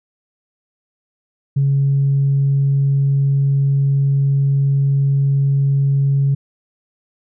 sine tone, 138.59 Hz, C#3, in tune, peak -11 dBFS, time 1.56-6.35 s, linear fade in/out 10 ms, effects tanh soft clip ceiling -8 dBFS

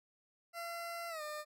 20% pulse tone with pitch glide, 681 to 603.2 Hz, F5 to D5, -44 to +46 cents, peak -36 dBFS, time 0.53-1.45 s, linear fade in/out 50 ms, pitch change -210 cents, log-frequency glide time 1.09-1.22 s, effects none

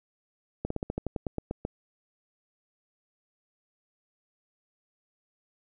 slowing click train, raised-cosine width 2 ms, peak -17 dBFS, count 12, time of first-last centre 0.65-1.651 s, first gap 54 ms, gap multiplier 1.1, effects none

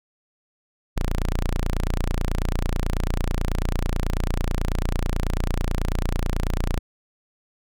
sawtooth tone, 29.14 Hz, A#0, in tune, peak -17 dBFS, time 0.96-6.79 s, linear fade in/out 10 ms, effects none

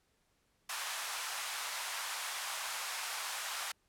pink high-pass noise, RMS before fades -39 dBFS, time 0.69-3.72 s, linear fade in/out 5 ms, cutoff 830 Hz, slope 24 dB/octave, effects pink hiss -75 dBFS RMS until 3.88 s + low-pass 12000 Hz 12 dB/octave

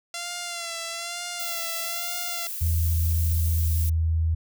5% pulse tone with vibrato, 685 Hz, F5, 34 cents flat, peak -19 dBFS, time 0.14-2.47 s, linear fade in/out 2 ms, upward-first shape sine, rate 1.1 Hz, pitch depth 46 cents each way
violet noise, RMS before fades -33 dBFS, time 1.39-3.9 s, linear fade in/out 10 ms
sine tone with pitch glide, 82.41 to 81.04 Hz, E2 to E2, 0 to -29 cents, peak -20 dBFS, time 2.61-4.35 s, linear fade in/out 10 ms, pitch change -29 cents, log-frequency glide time 2.9-3.91 s
effects none

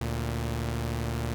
sawtooth tone pair together, 73.1 / 115.92 Hz, D2 / A#2, -7 / -9 cents, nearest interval minor sixth, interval 798 cents, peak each -28 / -27 dBFS, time 0.01-1.34 s, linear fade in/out 0 ms, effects none

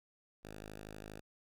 5% pulse tone, 52.4 Hz, G#1, 16 cents sharp, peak -36 dBFS, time 0.43-1.21 s, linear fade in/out 20 ms, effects none

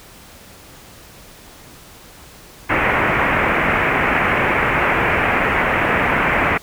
white low-pass noise, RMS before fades -17 dBFS, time 2.69-6.58 s, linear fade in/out 10 ms, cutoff 2400 Hz, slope 48 dB/octave, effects pink hiss -42 dBFS RMS until 6.62 s

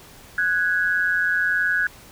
sine tone pair together, 1480 / 1658.5 Hz, F#6 / G#6, 0 / -3 cents, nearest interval major second, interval 197 cents, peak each -21 dBFS, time 0.38-1.87 s, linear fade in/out 2 ms, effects pink hiss -46 dBFS RMS until 2.11 s

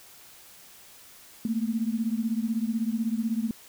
sine beating tone pair, 220 / 236 Hz, A3 / A#3, 0 / +22 cents, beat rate 16 Hz, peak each -27 / -29 dBFS, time 1.45-3.51 s, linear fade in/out 2 ms, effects white hiss -51 dBFS RMS until 3.68 s

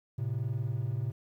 triangle tone pair together, 111.17 / 132.2 Hz, A2 / C3, +18 / +18 cents, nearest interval minor third, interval 300 cents, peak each -30 / -31 dBFS, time 0.18-1.12 s, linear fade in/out 10 ms, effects tanh soft clip ceiling -21 dBFS + 11-bit

